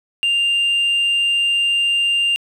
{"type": "tone", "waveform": "sine", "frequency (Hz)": 2794, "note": "F7", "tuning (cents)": 0, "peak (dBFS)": -12, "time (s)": [0.23, 2.36], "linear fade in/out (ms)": 0, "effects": ["tanh soft clip ceiling -13 dBFS", "8-bit"]}